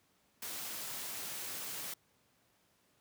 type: noise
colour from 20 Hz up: white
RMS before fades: -42 dBFS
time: 0.42-1.94 s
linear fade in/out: 5 ms
effects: pink hiss -72 dBFS RMS until 3 s + high-pass 100 Hz 12 dB/octave